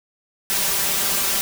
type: noise with comb filter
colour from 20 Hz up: white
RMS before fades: -21 dBFS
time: 0.5-1.41 s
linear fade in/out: 0 ms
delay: 5.1 ms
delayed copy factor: +0.75
effects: none